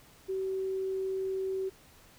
sine tone, 381.5 Hz, G4, 47 cents flat, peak -30 dBFS, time 0.28-1.7 s, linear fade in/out 20 ms, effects pink hiss -58 dBFS RMS until 2.18 s

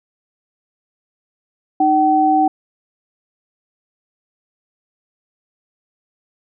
sine tone pair together, 307.4 / 763 Hz, D#4 / G5, -21 / -47 cents, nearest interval octave + major third, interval 1574 cents, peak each -16 / -12 dBFS, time 1.8-2.48 s, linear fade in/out 5 ms, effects none

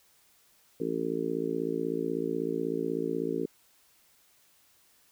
harmonic tone, 56.2 Hz, A1, 37 cents sharp, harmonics 3 / 4 / 5 / 6 / 7 / 8, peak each -39 / -40 / -34 / -36 / -34 / -34 dBFS, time 0.8-3.46 s, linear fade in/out 5 ms, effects white hiss -64 dBFS RMS until 5.11 s

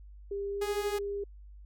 sine tone with pitch glide, 400 to 403 Hz, G4 to G4, +35 to +48 cents, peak -32 dBFS, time 0.31-1.24 s, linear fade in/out 5 ms, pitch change +13 cents, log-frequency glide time 0.5-0.6 s
sawtooth tone, 415.3 Hz, G#4, in tune, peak -29 dBFS, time 0.61-0.99 s, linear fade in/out 10 ms
effects added 50 Hz sine -47 dBFS peak until 1.65 s

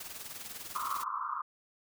white noise with tremolo, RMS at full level -41 dBFS, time 0-1.04 s, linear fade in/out 5 ms, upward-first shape triangle, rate 20 Hz, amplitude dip 70%
white band-pass noise, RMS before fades -36 dBFS, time 0.75-1.42 s, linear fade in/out 5 ms, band 1000 to 1300 Hz, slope 96 dB/octave
effects none

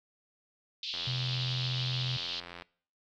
pink band-pass noise, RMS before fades -37 dBFS, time 0.83-2.4 s, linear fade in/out 2 ms, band 2900 to 4600 Hz, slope 48 dB/octave
click train, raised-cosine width 0.3 ms, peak -27 dBFS, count 147, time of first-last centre 0.94-2.622 s, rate 86.8 Hz
sine tone, 127.4 Hz, C3, 46 cents flat, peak -32 dBFS, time 1.07-2.17 s, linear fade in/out 5 ms
effects noise-tail reverb RT60 0.5 s tail -22 dB re dry

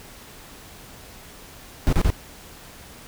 brown noise bursts, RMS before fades -17 dBFS, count 3, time 1.87-2.103 s, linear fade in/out 0 ms, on 57 ms, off 31 ms, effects pink hiss -44 dBFS RMS until 3.07 s

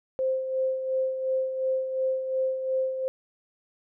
sine tone with tremolo, 523.3 Hz, C5, in tune, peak -22 dBFS, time 0.19-3.08 s, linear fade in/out 0 ms, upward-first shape sine, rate 2.8 Hz, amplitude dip 55%, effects none

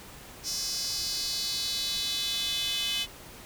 square tone with high-pass filter sweep, 231.6 Hz, A#3, 11 cents flat, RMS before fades -31 dBFS, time 0.43-3.07 s, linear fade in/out 50 ms, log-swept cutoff 5400 to 3100 Hz, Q 4.4, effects pink hiss -47 dBFS RMS until 3.45 s

